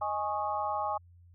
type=harmonic tone with a mistuned harmonic; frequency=207.7 Hz; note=G#3; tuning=in tune; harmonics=3 / 4 / 5 / 6; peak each=-37 / -32 / -35 / -39 dBFS; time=0.01-0.98 s; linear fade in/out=10 ms; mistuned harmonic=5; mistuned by=+97 cents; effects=added 87 Hz sine -54 dBFS peak until 1.34 s